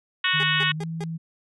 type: harmonic tone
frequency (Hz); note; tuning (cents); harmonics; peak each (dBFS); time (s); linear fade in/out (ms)
369.5; F#4; -2; 3 / 4 / 5 / 6 / 7 / 8 / 9 / 10; -30 / -28 / -25 / -32 / -28 / -26 / -31 / -32; 0.24-0.72; 5
type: tone with pitch glide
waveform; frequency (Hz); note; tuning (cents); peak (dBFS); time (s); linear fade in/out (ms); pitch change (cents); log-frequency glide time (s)
sine; 152.6 to 163.55; D#3 to E3; -33 to -13; -28; 0.33-1.18; 20; +120; 0.73-0.83
type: tone bursts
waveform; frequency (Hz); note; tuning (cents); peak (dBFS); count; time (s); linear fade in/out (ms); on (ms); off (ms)
30% pulse; 408; G#4; -31; -29; 4; 0.4-1.038; 0; 32; 170
effects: resampled to 24000 Hz